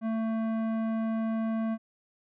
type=tone with tanh clipping; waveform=triangle; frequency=223.3 Hz; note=A3; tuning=26 cents sharp; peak=-29 dBFS; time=0.01-1.78 s; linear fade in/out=50 ms; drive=18 dB; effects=none